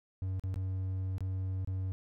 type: tone with dropouts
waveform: triangle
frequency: 94.2 Hz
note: F#2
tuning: 32 cents sharp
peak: -30 dBFS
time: 0.22-1.92 s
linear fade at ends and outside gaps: 0 ms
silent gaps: 0.396-0.437 / 0.542-0.559 / 1.182-1.206 / 1.648-1.674 s
effects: none